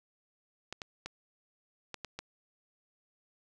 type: clicks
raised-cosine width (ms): 0.2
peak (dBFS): -22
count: 6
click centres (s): 0.726 / 0.818 / 1.06 / 1.943 / 2.047 / 2.19
effects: none